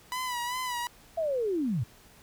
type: tone with vibrato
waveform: sawtooth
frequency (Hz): 987.8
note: B5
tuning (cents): 0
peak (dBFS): -27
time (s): 0.12-0.87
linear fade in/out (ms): 0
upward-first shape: sine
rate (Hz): 2.6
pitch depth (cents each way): 60
type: linear sweep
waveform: sine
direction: down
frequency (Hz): 679 to 98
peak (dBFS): -26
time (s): 1.17-1.84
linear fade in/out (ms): 10
effects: pink hiss -56 dBFS RMS until 2.22 s